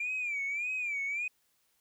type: tone with vibrato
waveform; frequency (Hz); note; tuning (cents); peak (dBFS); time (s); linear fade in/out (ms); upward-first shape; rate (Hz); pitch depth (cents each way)
sine; 2367; D7; +13; -30; 0-1.28; 5; sine; 1.7; 120
effects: tanh soft clip ceiling -28 dBFS + white hiss -73 dBFS RMS until 1.8 s